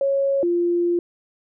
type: tone pair in turn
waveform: sine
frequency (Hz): 551 / 347.1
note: C#5 / F4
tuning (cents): -11 / -11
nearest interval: minor sixth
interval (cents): 800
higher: first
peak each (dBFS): -17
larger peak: neither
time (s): 0.01-0.43 / 0.43-0.99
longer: second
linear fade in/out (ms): 2
effects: none